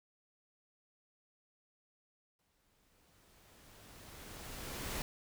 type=noise with exponential growth; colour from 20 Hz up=pink; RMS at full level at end=-39 dBFS; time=2.39-5.02 s; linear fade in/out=1 ms; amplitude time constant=570 ms; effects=none